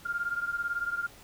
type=beating tone pair; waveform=sine; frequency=1396.9 / 1414.9 Hz; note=F6 / F6; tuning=0 / +22 cents; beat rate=18 Hz; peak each=-31 / -34 dBFS; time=0.05-1.07 s; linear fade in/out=10 ms; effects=pink hiss -53 dBFS RMS until 1.23 s